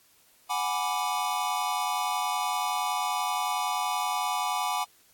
square chord, G# half-diminished seventh, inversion third, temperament equal, 740 / 830.6 / 987.8 / 1174.7 Hz, F#5 / G#5 / B5 / D6, 0 / 0 / 0 / 0 cents, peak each -33 dBFS, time 0.49-4.85 s, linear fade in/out 20 ms, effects white hiss -61 dBFS RMS until 5.13 s + AAC 64 kbps

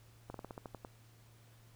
slowing click train, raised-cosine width 1 ms, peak -30 dBFS, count 9, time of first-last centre 0.3-0.849 s, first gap 43 ms, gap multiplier 1.13, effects added 114 Hz sine -60 dBFS peak until 1.75 s + pink hiss -66 dBFS RMS until 1.75 s

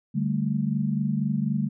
sine chord, D suspended fourth, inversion none, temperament equal, 146.83 / 196 / 220 Hz, D3 / G3 / A3, 0 / 0 / 0 cents, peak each -27 dBFS, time 0.14-1.69 s, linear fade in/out 20 ms, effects none

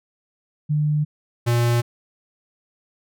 sine / square tone pair in turn, 150 / 119.06 Hz, D3 / A#2, +37 / +37 cents, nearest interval major third, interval 400 cents, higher first, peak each -17 dBFS, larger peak neither, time 0.69-1.05 / 1.46-1.82 s, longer neither, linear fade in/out 20 ms, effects none

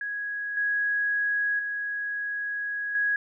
sine tone with level steps, 1661.2 Hz, G#6, in tune, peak -29 / -23 / -28 / -22 dBFS, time 0.01-3.16 s, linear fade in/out 2 ms, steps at 0.57 / 1.59 / 2.95 s, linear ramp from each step 2 ms, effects none

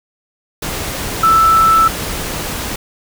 sine tone in noise, 1321 Hz, E6, 3 cents sharp, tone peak -7 dBFS, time 1.23-1.88 s, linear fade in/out 5 ms, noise pink, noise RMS -22 dBFS, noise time 0.62-2.76 s, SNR +12 dB, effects none

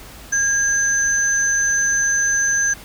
sine tone pair together, 1626 / 6149 Hz, G#6 / G8, -37 / -34 cents, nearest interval octave + major seventh, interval 2303 cents, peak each -18 dBFS, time 0.32-2.74 s, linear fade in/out 10 ms, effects added 50 Hz sine -43 dBFS peak until 2.84 s + pink hiss -40 dBFS RMS until 2.84 s

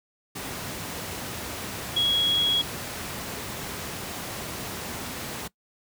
sine tone in noise, 3322 Hz, G#7, in tune, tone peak -20 dBFS, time 1.96-2.62 s, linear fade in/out 10 ms, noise pink, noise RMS -34 dBFS, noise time 0.35-5.48 s, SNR +11 dB, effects noise-tail reverb RT60 0.1 s tail -21 dB re dry + high-pass 80 Hz 12 dB/octave

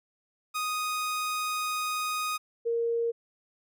sawtooth / sine tone pair in turn, 1244.5 / 465.3 Hz, D#6 / A#4, 0 / -3 cents, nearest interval octave + perfect fourth, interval 1703 cents, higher first, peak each -25 dBFS, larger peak neither, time 0.54-2.38 / 2.65-3.12 s, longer first, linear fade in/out 20 ms, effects none

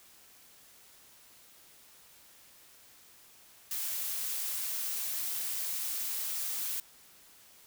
blue noise, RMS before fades -35 dBFS, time 3.71-6.8 s, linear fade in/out 2 ms, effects white hiss -58 dBFS RMS until 7.66 s

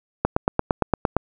click train, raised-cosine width 1 ms, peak -3 dBFS, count 9, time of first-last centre 0.25-1.166 s, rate 8.73 Hz, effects none

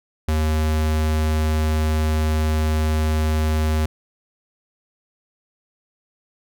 square tone, 77.78 Hz, D#2, in tune, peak -18 dBFS, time 0.28-3.86 s, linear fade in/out 5 ms, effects none

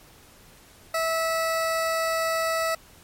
20% pulse tone, 652 Hz, E5, 19 cents flat, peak -18 dBFS, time 0.94-2.75 s, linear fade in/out 5 ms, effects pink hiss -52 dBFS RMS until 3.03 s + MP3 64 kbps

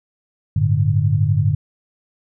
sine chord, G suspended second, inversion none, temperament equal, 98 / 110 / 146.83 Hz, G2 / A2 / D3, 0 / 0 / 0 cents, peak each -18 dBFS, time 0.56-1.55 s, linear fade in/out 5 ms, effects none

